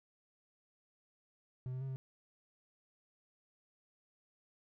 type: tone with pitch steps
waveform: triangle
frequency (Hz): 127.4 / 129.1 / 134.2 / 131.7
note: C3 / C3 / C3 / C3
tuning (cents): -46 / -23 / +44 / +12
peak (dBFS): -36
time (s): 1.66-1.96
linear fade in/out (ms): 0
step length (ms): 75
effects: none